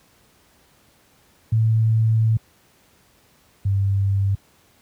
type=tone pair in turn; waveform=sine; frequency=111.4 / 98.49 Hz; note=A2 / G2; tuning=+22 / +9 cents; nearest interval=major second; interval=213 cents; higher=first; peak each=-14 / -16 dBFS; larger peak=first; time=1.52-2.37 / 3.65-4.35 s; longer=first; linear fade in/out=5 ms; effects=pink hiss -57 dBFS RMS until 4.81 s + high-pass 60 Hz 12 dB/octave